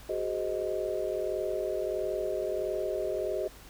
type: chord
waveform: sine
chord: Ab dominant seventh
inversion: third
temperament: just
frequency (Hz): 373.8 / 415.3 / 519.1 / 623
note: Gb4 / Ab4 / C5 / Eb5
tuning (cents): +18 / 0 / -14 / +2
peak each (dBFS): -34 / -35 / -37 / -33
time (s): 0.09-3.48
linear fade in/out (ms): 5
effects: added 51 Hz sine -52 dBFS peak until 3.69 s + pink hiss -52 dBFS RMS until 3.69 s